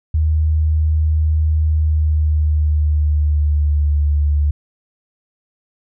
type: tone with pitch glide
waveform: sine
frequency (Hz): 77.78 to 73.41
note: D#2 to D2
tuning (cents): 0 to 0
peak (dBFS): -12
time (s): 0.14-4.51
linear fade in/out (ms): 5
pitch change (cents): -100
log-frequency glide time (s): 1.67-3.97
effects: none